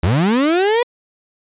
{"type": "linear sweep", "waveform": "35% pulse", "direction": "up", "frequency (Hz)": [73.42, 493.9], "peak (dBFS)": -11, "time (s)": [0.03, 0.83], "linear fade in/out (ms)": 5, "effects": ["resampled to 8000 Hz"]}